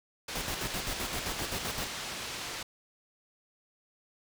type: low-pass noise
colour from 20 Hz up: white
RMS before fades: -39 dBFS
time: 0.28-2.63 s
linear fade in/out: 5 ms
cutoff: 5300 Hz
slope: 12 dB/octave
type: noise with tremolo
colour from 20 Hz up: pink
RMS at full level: -35 dBFS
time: 0.35-1.88 s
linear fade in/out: 5 ms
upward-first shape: square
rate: 7.7 Hz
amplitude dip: 75%
effects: none